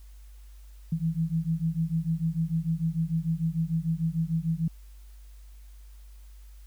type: beating tone pair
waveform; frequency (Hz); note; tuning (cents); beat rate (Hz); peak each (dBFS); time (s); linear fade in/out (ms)
sine; 160 / 166.7; D#3 / E3; +49 / +20; 6.7; -28 / -28; 0.92-4.68; 5
effects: added 50 Hz sine -45 dBFS peak until 6.66 s + white hiss -63 dBFS RMS until 6.66 s